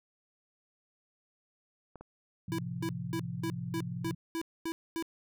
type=clicks; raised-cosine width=1 ms; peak=-33 dBFS; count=2; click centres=1.957 / 2.01 s
type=chord; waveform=sine; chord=F major; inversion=first; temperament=equal with one note detuned; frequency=110 / 130.81 / 173.11 Hz; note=A2 / C3 / F3; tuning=0 / 0 / -15 cents; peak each=-42 / -39 / -38 dBFS; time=2.48-4.15 s; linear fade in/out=5 ms
type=tone bursts; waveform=square; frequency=329.6 Hz; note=E4; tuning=in tune; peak=-33 dBFS; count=9; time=2.52-5.025 s; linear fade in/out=0 ms; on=65 ms; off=240 ms
effects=none